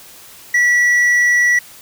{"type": "tone with tanh clipping", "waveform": "triangle", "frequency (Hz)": 1945, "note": "B6", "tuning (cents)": -27, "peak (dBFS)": -11, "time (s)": [0.54, 1.59], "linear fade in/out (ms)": 5, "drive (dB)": 9, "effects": ["white hiss -40 dBFS RMS until 1.81 s"]}